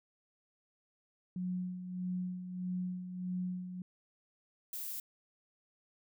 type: tone with tremolo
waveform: sine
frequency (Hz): 181.7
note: F#3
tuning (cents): -31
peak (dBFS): -33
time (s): 1.36-3.82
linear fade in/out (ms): 2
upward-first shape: sine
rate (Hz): 1.6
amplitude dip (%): 60
type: noise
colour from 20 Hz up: violet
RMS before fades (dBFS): -41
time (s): 4.73-5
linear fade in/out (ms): 2
effects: none